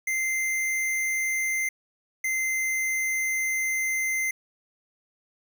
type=tone pair in turn; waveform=square; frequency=2083 / 2076 Hz; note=C7 / C7; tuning=-8 / -14 cents; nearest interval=unison; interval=6 cents; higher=first; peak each=-25 dBFS; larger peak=neither; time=0.07-1.69 / 2.24-4.31 s; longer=second; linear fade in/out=5 ms; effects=none